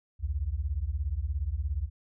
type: beating tone pair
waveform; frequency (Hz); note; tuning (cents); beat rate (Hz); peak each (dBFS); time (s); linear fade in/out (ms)
sine; 63.1 / 80.1; B1 / E2; +38 / -49; 17; -31; 0.19-1.9; 50
effects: none